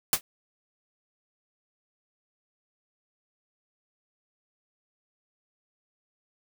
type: noise with exponential decay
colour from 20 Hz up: white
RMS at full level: -17 dBFS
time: 0.13-0.21 s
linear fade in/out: 1 ms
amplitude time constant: 17 ms
effects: none